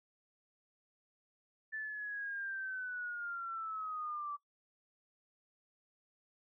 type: linear sweep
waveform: sine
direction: down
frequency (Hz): 1760 to 1154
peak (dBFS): -38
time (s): 1.72-4.37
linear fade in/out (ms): 20
effects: noise-tail reverb RT60 0.1 s tail -19 dB re dry

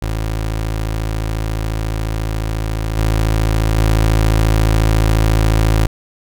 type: tone with level steps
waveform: 25% pulse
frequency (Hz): 54.2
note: A1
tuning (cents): -25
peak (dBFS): -14 / -9 / -7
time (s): 0.02-5.87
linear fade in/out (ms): 5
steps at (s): 2.97 / 3.77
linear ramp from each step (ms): 10
effects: none

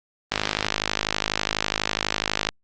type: click train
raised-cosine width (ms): 0.2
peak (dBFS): -3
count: 114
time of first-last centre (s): 0.32-2.489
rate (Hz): 52.1
effects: low-pass 7000 Hz 12 dB/octave + Opus 24 kbps

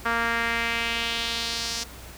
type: tone with band-pass filter sweep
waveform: sawtooth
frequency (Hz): 232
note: A#3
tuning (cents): -8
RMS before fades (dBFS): -27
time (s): 0.05-1.84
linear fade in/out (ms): 10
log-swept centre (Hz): 1400 to 5600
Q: 2.1
effects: added 60 Hz sine -43 dBFS peak until 2.17 s + pink hiss -44 dBFS RMS until 2.17 s

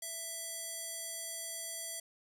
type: tone with band-pass filter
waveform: square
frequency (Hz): 662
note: E5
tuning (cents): +7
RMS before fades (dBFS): -42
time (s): 0.02-2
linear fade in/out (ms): 5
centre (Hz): 9300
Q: 1.9
effects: none

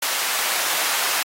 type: high-pass noise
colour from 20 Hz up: pink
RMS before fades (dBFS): -23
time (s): 0.02-1.23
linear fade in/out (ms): 5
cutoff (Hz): 940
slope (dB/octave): 12
effects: AAC 48 kbps

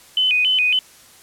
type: tone with vibrato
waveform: sine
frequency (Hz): 2747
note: F7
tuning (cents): -29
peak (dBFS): -14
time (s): 0.17-0.79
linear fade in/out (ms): 2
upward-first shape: square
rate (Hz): 3.6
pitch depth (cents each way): 170
effects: white hiss -47 dBFS RMS until 1.22 s + low-pass 12000 Hz 12 dB/octave

